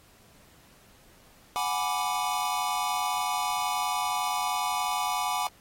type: chord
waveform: square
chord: G# half-diminished seventh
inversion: third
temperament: equal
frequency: 740 / 830.6 / 987.8 / 1174.7 Hz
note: F#5 / G#5 / B5 / D6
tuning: 0 / 0 / 0 / 0 cents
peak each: -33 dBFS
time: 1.56-5.47 s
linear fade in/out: 0 ms
effects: pink hiss -58 dBFS RMS until 5.6 s + AAC 48 kbps